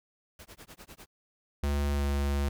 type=noise with tremolo; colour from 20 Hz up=pink; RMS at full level=-47 dBFS; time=0.39-1.07 s; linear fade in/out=2 ms; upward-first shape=sine; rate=10 Hz; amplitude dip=100%
type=tone with pitch glide; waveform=square; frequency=71.5 to 70.6 Hz; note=D2 to C#2; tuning=-46 to +32 cents; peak=-27 dBFS; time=1.63-2.49 s; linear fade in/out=5 ms; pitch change=-22 cents; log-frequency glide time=1.94-2.03 s
effects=none